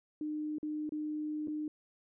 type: tone with dropouts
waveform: sine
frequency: 303.7 Hz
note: D#4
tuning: 42 cents flat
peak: -34 dBFS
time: 0.21-1.68 s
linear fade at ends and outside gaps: 2 ms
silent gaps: 0.584-0.629 / 0.893-0.921 / 1.474-1.481 s
effects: none